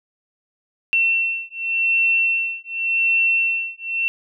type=beating tone pair; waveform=sine; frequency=2702 / 2702.88 Hz; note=E7 / E7; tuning=+42 / +43 cents; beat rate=0.88 Hz; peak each=-20 dBFS; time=0.93-4.08 s; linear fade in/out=0 ms; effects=none